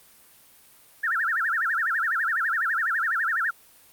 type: tone with vibrato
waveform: sine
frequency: 1568 Hz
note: G6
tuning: in tune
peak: -22 dBFS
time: 1.03-3.51 s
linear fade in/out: 10 ms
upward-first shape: sine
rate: 12 Hz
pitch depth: 300 cents each way
effects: white hiss -54 dBFS RMS until 3.92 s + Opus 32 kbps